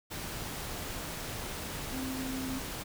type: tone in noise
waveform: sine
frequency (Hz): 261.6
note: C4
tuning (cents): 0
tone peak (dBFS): -35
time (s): 1.92-2.6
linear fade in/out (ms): 20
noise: pink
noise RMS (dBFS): -39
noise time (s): 0.1-2.84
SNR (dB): +1
effects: none